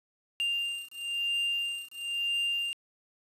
triangle beating tone pair, 2794 / 2795 Hz, F7 / F7, 0 / +1 cents, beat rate 1 Hz, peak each -31 dBFS, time 0.4-2.73 s, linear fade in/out 0 ms, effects resampled to 32000 Hz + 9-bit

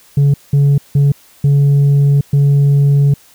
sine tone bursts at uneven times, 141.6 Hz, C#3, 37 cents sharp, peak -4 dBFS, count 5, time 0.17-0.34 / 0.53-0.78 / 0.95-1.12 / 1.44-2.21 / 2.33-3.14 s, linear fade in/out 5 ms, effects tanh soft clip ceiling -6 dBFS + white hiss -46 dBFS RMS until 3.34 s

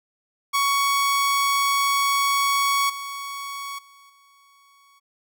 sawtooth tone with level steps, 1117 Hz, C#6, 13 cents sharp, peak -15 / -27 / -45 / -50 dBFS, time 0.53-5 s, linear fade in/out 20 ms, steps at 2.89 / 3.78 / 4.09 s, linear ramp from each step 10 ms, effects none

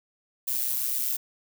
violet noise with amplitude modulation, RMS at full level -25 dBFS, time 0.47-1.17 s, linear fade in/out 10 ms, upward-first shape sine, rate 127 Hz, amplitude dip 65%, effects none

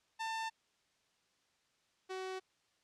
sawtooth tone pair in turn, 894 / 375.9 Hz, A5 / F#4, +27 / +27 cents, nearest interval octave + minor third, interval 1500 cents, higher first, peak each -33 / -36 dBFS, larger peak first, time 0.19-0.5 / 2.09-2.4 s, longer neither, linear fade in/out 20 ms, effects white hiss -75 dBFS RMS until 2.83 s + low-pass 6000 Hz 12 dB/octave

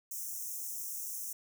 white high-pass noise, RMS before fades -40 dBFS, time 0.11-1.33 s, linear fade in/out 5 ms, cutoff 5600 Hz, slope 96 dB/octave, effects none

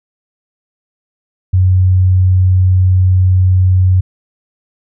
sine tone, 92.5 Hz, F#2, in tune, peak -6 dBFS, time 1.53-4.01 s, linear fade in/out 10 ms, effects none

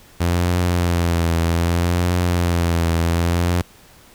sawtooth tone with vibrato, 86 Hz, F2, 26 cents flat, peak -12 dBFS, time 0.2-3.62 s, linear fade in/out 10 ms, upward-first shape triangle, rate 0.64 Hz, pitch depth 61 cents each way, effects pink hiss -48 dBFS RMS until 4.14 s

